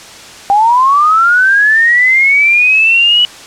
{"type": "linear sweep", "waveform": "sine", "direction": "up", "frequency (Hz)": [784, 2960], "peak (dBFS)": -5, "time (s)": [0.5, 3.25], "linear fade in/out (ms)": 0, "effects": ["white hiss -32 dBFS RMS until 3.46 s", "low-pass 7000 Hz 12 dB/octave"]}